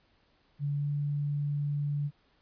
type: tone with pitch glide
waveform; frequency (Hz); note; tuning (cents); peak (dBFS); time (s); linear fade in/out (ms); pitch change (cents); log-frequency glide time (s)
sine; 143.7 to 145.03; D3 to D3; -37 to -21; -28; 0.59-2.11; 50; +16; 0.77-0.86
effects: pink hiss -68 dBFS RMS until 2.41 s + resampled to 11025 Hz